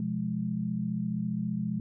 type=chord; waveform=sine; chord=F diminished; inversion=second; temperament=just; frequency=125.72 / 174.61 / 209.5 Hz; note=Cb3 / F3 / Ab3; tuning=+31 / 0 / +15 cents; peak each=-36 / -33 / -31 dBFS; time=0-1.8 s; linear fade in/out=2 ms; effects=none